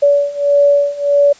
sine beating tone pair, 571 / 572.6 Hz, D5 / D5, -49 / -44 cents, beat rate 1.6 Hz, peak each -13 / -11 dBFS, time 0.02-1.33 s, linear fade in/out 10 ms, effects white hiss -43 dBFS RMS until 1.39 s + resampled to 16000 Hz

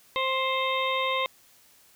harmonic tone, 526 Hz, C5, 9 cents sharp, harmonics 1 / 2 / 4 / 5 / 6 / 7, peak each -30 / -28 / -31 / -36 / -37 / -33 dBFS, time 0.16-1.26 s, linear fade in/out 0 ms, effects white hiss -58 dBFS RMS until 1.95 s

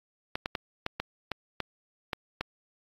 clicks, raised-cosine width 0.3 ms, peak -14 dBFS, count 9, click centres 0.355 / 0.459 / 0.552 / 0.864 / 1 / 1.317 / 1.603 / 2.132 / 2.41 s, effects AAC 32 kbps

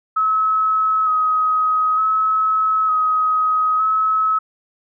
sine tone with vibrato, 1276 Hz, D#6, 43 cents sharp, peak -14 dBFS, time 0.16-4.39 s, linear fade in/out 10 ms, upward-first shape square, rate 0.55 Hz, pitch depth 18 cents each way, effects none

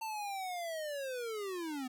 square linear sweep, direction down, 900 to 248 Hz, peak -38 dBFS, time 0.01-1.88 s, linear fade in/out 10 ms, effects none

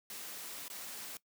white noise with dropouts, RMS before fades -45 dBFS, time 0.1-1.17 s, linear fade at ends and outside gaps 1 ms, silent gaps 0.681-0.7 s, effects noise-tail reverb RT60 0.1 s tail -19 dB re dry + high-pass 150 Hz 12 dB/octave

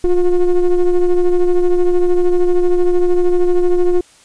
triangle ring-modulated tone, 180.5 Hz, F#3, 43 cents flat, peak -4 dBFS, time 0.04-4.01 s, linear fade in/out 5 ms, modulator 174 Hz, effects white hiss -47 dBFS RMS until 4.24 s + resampled to 22050 Hz

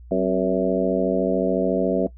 harmonic tone with a mistuned harmonic, 93.9 Hz, F#2, 26 cents sharp, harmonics 2 / 3 / 4 / 5 / 6 / 7, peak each -25 / -25 / -25 / -25 / -25 / -25 dBFS, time 0.11-2.07 s, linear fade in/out 5 ms, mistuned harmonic 3, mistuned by -82 cents, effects noise-tail reverb RT60 0.1 s tail -18 dB re dry + added 60 Hz sine -40 dBFS peak until 2.17 s

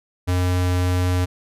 square tone, 90.2 Hz, F#2, 44 cents flat, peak -18 dBFS, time 0.27-1.26 s, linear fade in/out 20 ms, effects resampled to 32000 Hz

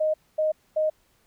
sine tone bursts, 621 Hz, D#5, 3 cents flat, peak -20 dBFS, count 3, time 0-0.9 s, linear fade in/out 10 ms, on 140 ms, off 240 ms, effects pink hiss -65 dBFS RMS until 1.26 s

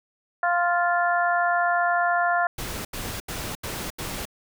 harmonic tone, 349.2 Hz, F4, in tune, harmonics 2 / 3 / 4 / 5, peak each -22 / -28 / -25 / -28 dBFS, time 0.43-2.47 s, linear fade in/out 2 ms
pink noise bursts, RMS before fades -32 dBFS, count 5, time 2.58-4.254 s, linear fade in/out 5 ms, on 270 ms, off 81 ms
effects none

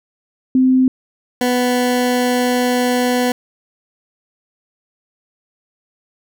sine / 20% pulse tone pair in turn, 258.6 / 247.8 Hz, C4 / B3, -20 / +6 cents, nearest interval minor second, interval 74 cents, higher first, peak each -9 dBFS, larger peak neither, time 0.55-0.88 / 1.41-3.32 s, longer second, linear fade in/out 2 ms, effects none

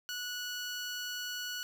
15% pulse tone, 1470 Hz, F#6, 12 cents flat, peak -30 dBFS, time 0.09-1.63 s, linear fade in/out 0 ms, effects none

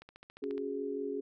click train, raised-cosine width 0.3 ms, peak -34 dBFS, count 9, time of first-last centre 0.02-0.579 s, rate 14.3 Hz
sine chord, C# suspended fourth, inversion none, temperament equal, 277.2 / 370 / 415.3 Hz, C#4 / F#4 / G#4, 0 / 0 / 0 cents, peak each -39 / -41 / -36 dBFS, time 0.42-1.21 s, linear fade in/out 10 ms
effects none

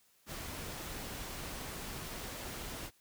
pink noise, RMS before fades -43 dBFS, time 0.26-2.91 s, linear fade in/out 50 ms, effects white hiss -69 dBFS RMS until 3 s

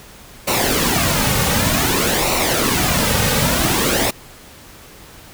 pink noise with flanger, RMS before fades -17 dBFS, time 0.47-4.11 s, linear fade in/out 10 ms, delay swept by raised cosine 0.6 to 3 ms, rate 0.54 Hz, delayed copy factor -0.6, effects pink hiss -41 dBFS RMS until 5.33 s

